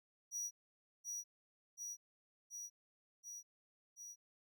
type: tone with echo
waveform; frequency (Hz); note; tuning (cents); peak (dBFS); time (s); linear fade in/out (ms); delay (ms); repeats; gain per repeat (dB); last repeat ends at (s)
square; 5800; F#8; -35; -40; 0.31-0.51; 50; 730; 5; -2; 4.16
effects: none